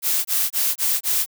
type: noise bursts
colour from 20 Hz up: blue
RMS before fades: -20 dBFS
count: 5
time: 0.02-1.262 s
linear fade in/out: 50 ms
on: 230 ms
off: 23 ms
effects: none